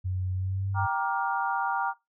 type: tone with pitch glide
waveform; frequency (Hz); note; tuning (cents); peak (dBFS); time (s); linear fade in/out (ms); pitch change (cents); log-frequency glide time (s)
sine; 92.5 to 98; F#2 to G2; 0 to 0; -27; 0.04-0.87; 20; +100; 0.33-0.71
type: chord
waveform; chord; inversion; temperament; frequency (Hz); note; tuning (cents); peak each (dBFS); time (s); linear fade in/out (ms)
sine; G minor seventh; none; just; 784 / 940.8 / 1176 / 1411.2; G5 / Bb5 / D6 / F6; 0 / +16 / +2 / +18; -30 / -29 / -34 / -32; 0.74-1.94; 50
effects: noise-tail reverb RT60 0.2 s tail -19 dB re dry